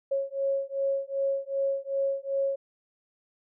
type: beating tone pair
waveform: sine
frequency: 547 / 549.6 Hz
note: C#5 / C#5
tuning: -23 / -15 cents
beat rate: 2.6 Hz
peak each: -29 dBFS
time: 0.11-2.56 s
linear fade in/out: 10 ms
effects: none